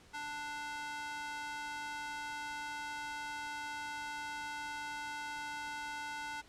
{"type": "tone with high-pass filter", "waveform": "square", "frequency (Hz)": 295, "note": "D4", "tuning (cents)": 8, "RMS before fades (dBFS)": -42, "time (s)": [0.13, 6.42], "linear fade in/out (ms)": 20, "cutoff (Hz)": 1100, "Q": 2, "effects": ["pink hiss -61 dBFS RMS until 6.48 s", "low-pass 8000 Hz 12 dB/octave"]}